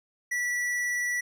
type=tone with tanh clipping; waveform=triangle; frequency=1953 Hz; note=B6; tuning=20 cents flat; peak=-28 dBFS; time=0.31-1.21 s; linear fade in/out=10 ms; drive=16 dB; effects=none